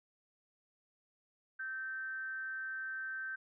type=tone with frequency modulation; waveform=sine; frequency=1553 Hz; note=G6; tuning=17 cents flat; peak=-38 dBFS; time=1.59-3.36 s; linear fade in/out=10 ms; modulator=247 Hz; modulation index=0.29; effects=none